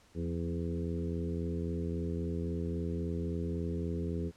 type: harmonic tone with a mistuned harmonic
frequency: 83.7 Hz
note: E2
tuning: 27 cents sharp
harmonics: 1 / 2 / 3 / 4 / 5 / 6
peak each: -36 / -37 / -41 / -42 / -41 / -48 dBFS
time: 0.14-4.32 s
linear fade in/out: 50 ms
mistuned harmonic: 2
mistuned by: +41 cents
effects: pink hiss -63 dBFS RMS until 4.36 s + low-pass 9000 Hz 12 dB/octave